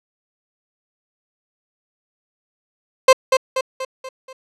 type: tone with echo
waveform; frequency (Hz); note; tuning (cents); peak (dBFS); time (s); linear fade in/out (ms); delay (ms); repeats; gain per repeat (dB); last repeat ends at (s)
30% pulse; 523.3; C5; 0; -3; 3.08-3.13; 5; 240; 5; -6; 4.33
effects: low-pass 8000 Hz 12 dB/octave